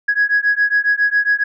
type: beating tone pair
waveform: sine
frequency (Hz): 1661.2 / 1668.5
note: G#6 / G#6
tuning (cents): 0 / +8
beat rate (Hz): 7.3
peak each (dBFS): -15 / -15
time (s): 0.08-1.44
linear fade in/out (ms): 10
effects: tanh soft clip ceiling -7 dBFS